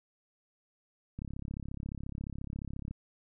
click train, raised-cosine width 5 ms, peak -27 dBFS, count 60, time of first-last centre 1.19-2.91 s, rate 34.3 Hz, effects none

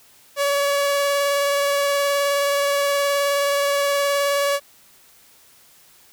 sawtooth tone with vibrato, 566 Hz, C#5, 36 cents sharp, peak -14 dBFS, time 0.36-4.6 s, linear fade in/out 50 ms, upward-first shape sine, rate 19 Hz, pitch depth 12 cents each way, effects white hiss -52 dBFS RMS until 6.12 s

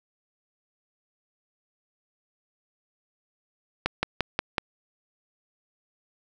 slowing click train, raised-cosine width 0.3 ms, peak -7 dBFS, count 5, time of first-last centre 3.86-4.582 s, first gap 170 ms, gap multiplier 1.04, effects none

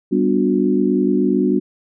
sine chord, G major seventh, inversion none, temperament equal with one note detuned, 196 / 246.9 / 293.7 / 363.2 Hz, G3 / B3 / D4 / F#4, 0 / 0 / 0 / -32 cents, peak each -19 dBFS, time 0.11-1.6 s, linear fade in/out 20 ms, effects none

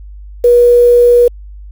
sine tone with quantisation, 482.2 Hz, B4, 41 cents flat, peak -3 dBFS, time 0.44-1.28 s, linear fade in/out 5 ms, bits 5, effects added 50 Hz sine -28 dBFS peak until 1.71 s

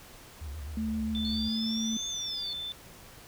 sine tone with vibrato, 73.42 Hz, D2, in tune, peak -36 dBFS, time 0.41-1.49 s, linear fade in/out 10 ms, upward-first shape square, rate 7.7 Hz, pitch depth 110 cents each way
sine tone with pitch glide, 220 to 223.1 Hz, A3 to A3, 0 to +24 cents, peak -29 dBFS, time 0.77-1.97 s, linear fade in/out 2 ms, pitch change +24 cents, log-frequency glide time 1.33-1.64 s
sine tone, 3532 Hz, A7, 6 cents sharp, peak -34 dBFS, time 1.15-2.72 s, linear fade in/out 0 ms
sine exponential two-way sweep, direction up then down, 4300 to 6500 to 4300 Hz, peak -36 dBFS, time 1.25-2.53 s, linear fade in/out 0 ms, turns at 2.08 s
effects tanh soft clip ceiling -17 dBFS + pink hiss -51 dBFS RMS until 3.27 s

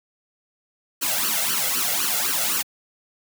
white noise with flanger, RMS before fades -23 dBFS, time 1.01-2.63 s, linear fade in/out 20 ms, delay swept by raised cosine 0.67 to 1.49 ms, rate 3.9 Hz, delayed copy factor +0.85, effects high-pass 200 Hz 12 dB/octave

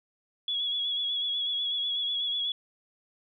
sine tone with vibrato, 3367 Hz, G#7, 23 cents sharp, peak -27 dBFS, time 0.48-2.52 s, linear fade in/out 2 ms, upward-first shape sine, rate 8.1 Hz, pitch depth 35 cents each way, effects none

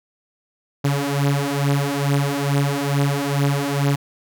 sawtooth beating tone pair, 140 / 142.3 Hz, C#3 / C#3, +18 / +46 cents, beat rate 2.3 Hz, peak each -17 dBFS, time 0.84-3.96 s, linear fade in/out 10 ms, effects none

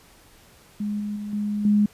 sine tone with level steps, 207.7 Hz, G#3, in tune, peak -24 / -26 / -29 / -23 / -15 dBFS, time 0.8-1.86 s, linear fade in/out 5 ms, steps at 1 / 1.16 / 1.33 / 1.65 s, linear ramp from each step 2 ms, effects pink hiss -53 dBFS RMS until 1.93 s + resampled to 32000 Hz

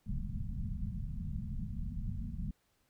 pink low-pass noise, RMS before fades -38 dBFS, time 0.06-2.51 s, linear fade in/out 5 ms, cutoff 230 Hz, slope 96 dB/octave, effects pink hiss -75 dBFS RMS until 2.89 s

